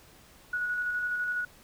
sine tone with tremolo, 1463 Hz, F#6, 20 cents flat, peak -27 dBFS, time 0.53-1.45 s, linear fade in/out 5 ms, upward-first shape square, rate 12 Hz, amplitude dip 25%, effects pink hiss -56 dBFS RMS until 1.63 s

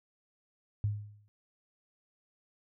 sine tone with exponential decay, 104 Hz, G#2, 3 cents sharp, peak -25 dBFS, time 0.84-1.28 s, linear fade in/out 0 ms, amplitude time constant 95 ms, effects none

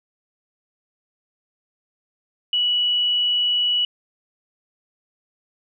sine tone, 2940 Hz, F#7, 12 cents flat, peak -17 dBFS, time 2.53-3.85 s, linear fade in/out 2 ms, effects none

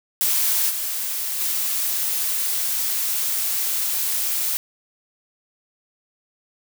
blue noise with level steps, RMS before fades -20 / -26 / -23 dBFS, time 0.21-4.57 s, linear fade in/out 0 ms, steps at 0.69 / 1.39 s, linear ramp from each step 20 ms, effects none

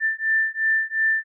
sine beating tone pair, 1775 / 1777.8 Hz, A6 / A6, +15 / +17 cents, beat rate 2.8 Hz, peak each -22 dBFS, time 0-1.24 s, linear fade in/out 50 ms, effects none

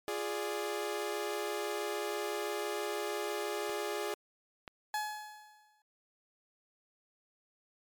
sawtooth chord, D diminished, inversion first, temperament equal, 349.2 / 415.3 / 587.3 Hz, F4 / Ab4 / D5, 0 / 0 / 0 cents, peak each -37 / -32 / -37 dBFS, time 0.08-4.14 s, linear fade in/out 0 ms
clicks, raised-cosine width 0.3 ms, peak -27 / -28 dBFS, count 2, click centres 3.695 / 4.678 s
30% pulse tone with exponential decay, 848 Hz, G#5, 36 cents sharp, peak -28 dBFS, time 4.94-5.82 s, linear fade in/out 2 ms, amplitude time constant 190 ms
effects MP3 96 kbps

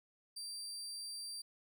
30% pulse tone, 4699 Hz, D8, in tune, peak -40 dBFS, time 0.36-1.42 s, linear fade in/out 10 ms, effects none

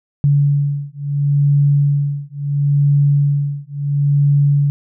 sine beating tone pair, 142.6 / 143.33 Hz, C#3 / D3, +49 / -42 cents, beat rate 0.73 Hz, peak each -15 dBFS, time 0.24-4.7 s, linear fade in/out 0 ms, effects none

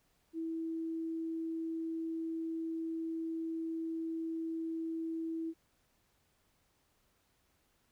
sine tone, 326.2 Hz, E4, 18 cents flat, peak -35 dBFS, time 0.33-5.54 s, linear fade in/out 50 ms, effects pink hiss -74 dBFS RMS until 7.91 s

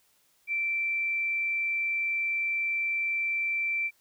sine tone, 2341 Hz, D7, 6 cents flat, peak -26 dBFS, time 0.47-3.91 s, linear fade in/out 50 ms, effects white hiss -67 dBFS RMS until 4 s

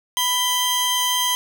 sawtooth tone pair together, 992 / 3149 Hz, B5 / G7, +7 / +7 cents, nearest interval octave + minor sixth, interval 2000 cents, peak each -19 / -17 dBFS, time 0.17-1.35 s, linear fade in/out 0 ms, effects none

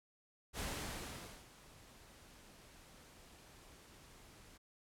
pink noise with ADSR envelope, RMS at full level -41 dBFS, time 0.53-4.58 s, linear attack 61 ms, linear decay 850 ms, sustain -19 dB, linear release 14 ms, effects low-pass 12000 Hz 12 dB/octave

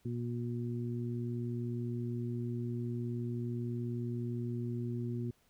harmonic tone, 119.6 Hz, A#2, 45 cents sharp, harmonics 1 / 2 / 3, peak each -36 / -39 / -43 dBFS, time 0.05-5.31 s, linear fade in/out 5 ms, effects pink hiss -71 dBFS RMS until 5.49 s

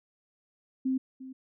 sine tone with echo, 261.6 Hz, C4, in tune, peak -25 dBFS, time 0.85-0.98 s, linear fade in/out 10 ms, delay 350 ms, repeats 1, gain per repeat -15 dB, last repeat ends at 1.33 s, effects none

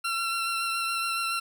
20% pulse tone with vibrato, 1357 Hz, E6, 50 cents sharp, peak -22 dBFS, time 0.04-1.4 s, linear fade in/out 10 ms, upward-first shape sine, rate 7.1 Hz, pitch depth 16 cents each way, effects none

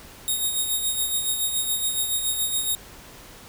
5% pulse tone with tremolo, 3729 Hz, A#7, in tune, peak -13 dBFS, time 0.28-2.75 s, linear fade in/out 0 ms, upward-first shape sine, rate 7.1 Hz, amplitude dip 50%, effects pink hiss -45 dBFS RMS until 3.48 s

